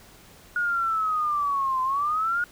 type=linear two-way sweep; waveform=sine; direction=down then up; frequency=1447 to 1025 to 1447 Hz; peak=-22 dBFS; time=0.56-2.44 s; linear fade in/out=2 ms; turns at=1.82 s; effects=pink hiss -51 dBFS RMS until 2.51 s